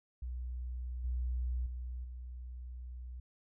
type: tone with level steps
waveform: sine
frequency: 61.74 Hz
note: B1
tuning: in tune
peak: -37 / -32 / -38 / -42 dBFS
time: 0.22-3.2 s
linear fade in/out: 5 ms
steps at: 1.04 / 1.66 / 2.04 s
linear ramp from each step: 5 ms
effects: none